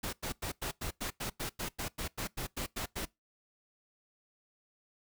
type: noise bursts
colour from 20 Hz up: pink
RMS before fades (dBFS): -37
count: 16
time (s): 0.03-3.055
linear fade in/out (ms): 10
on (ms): 100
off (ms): 95
effects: noise-tail reverb RT60 0.2 s tail -23 dB re dry